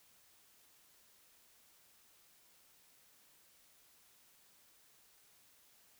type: silence
effects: white hiss -67 dBFS RMS until 5.99 s